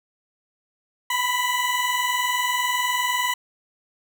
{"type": "tone pair together", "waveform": "20% pulse", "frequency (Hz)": [981, 1001], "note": ["B5", "B5"], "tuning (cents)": [-12, 23], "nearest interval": "unison", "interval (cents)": 35, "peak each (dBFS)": -19, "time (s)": [1.1, 3.34], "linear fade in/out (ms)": 5, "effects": []}